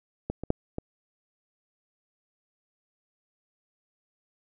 clicks, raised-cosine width 2 ms, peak -16 / -21 / -9 / -18 dBFS, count 4, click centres 0.3 / 0.436 / 0.504 / 0.784 s, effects none

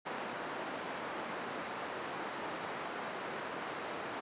white band-pass noise, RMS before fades -41 dBFS, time 0.05-4.21 s, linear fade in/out 20 ms, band 220 to 1300 Hz, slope 12 dB/octave, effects resampled to 8000 Hz

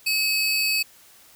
45% pulse tone pair together, 2563 / 4567 Hz, E7 / D8, -49 / -49 cents, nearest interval minor seventh, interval 1000 cents, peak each -23 dBFS, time 0.06-0.83 s, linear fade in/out 10 ms, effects white hiss -52 dBFS RMS until 1.35 s

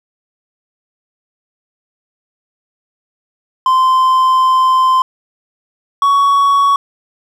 triangle tone pair in turn, 1037 / 1119.4 Hz, C6 / C#6, -16 / +17 cents, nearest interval minor second, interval 133 cents, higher second, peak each -6 dBFS, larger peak neither, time 3.66-5.02 / 6.02-6.76 s, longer first, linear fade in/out 2 ms, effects none

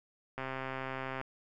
click train, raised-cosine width 0.5 ms, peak -23 dBFS, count 111, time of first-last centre 0.38-1.213 s, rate 132 Hz, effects none

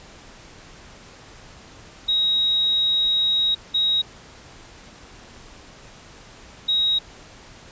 sine tone bursts at uneven times, 3800 Hz, A#7, 33 cents sharp, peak -17 dBFS, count 3, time 2.08-3.55 / 3.74-4.02 / 6.68-6.99 s, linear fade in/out 10 ms, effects pink hiss -45 dBFS RMS until 7.71 s + resampled to 16000 Hz

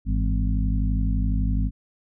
harmonic tone with a mistuned harmonic, 51.91 Hz, G#1, in tune, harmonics 1 / 2 / 3 / 4 / 5, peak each -21 / -28 / -31 / -31 / -32 dBFS, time 0.05-1.71 s, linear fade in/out 50 ms, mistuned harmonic 3, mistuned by +100 cents, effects none

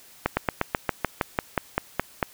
slowing click train, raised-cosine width 0.5 ms, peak -6 dBFS, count 13, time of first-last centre 0.26-2.228 s, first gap 110 ms, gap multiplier 1.07, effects white hiss -51 dBFS RMS until 2.33 s

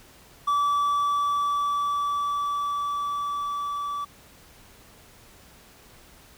triangle tone with level ramp, 1154 Hz, D6, 31 cents flat, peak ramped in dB -18 to -26 dBFS, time 0.47-4.05 s, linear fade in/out 10 ms, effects pink hiss -52 dBFS RMS until 6.37 s

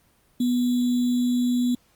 sine tone with sample-and-hold, 245.4 Hz, B3, 11 cents flat, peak -19 dBFS, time 0.4-1.75 s, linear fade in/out 5 ms, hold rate 3675 Hz, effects pink hiss -62 dBFS RMS until 1.95 s + Opus 32 kbps

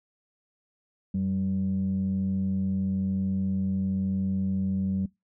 sine tone pair together, 90.3 / 191.34 Hz, F#2 / G3, -42 / -42 cents, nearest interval octave + minor second, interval 1300 cents, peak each -31 / -24 dBFS, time 1.14-5.06 s, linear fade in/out 5 ms, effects noise-tail reverb RT60 0.2 s tail -23 dB re dry + tanh soft clip ceiling -20 dBFS

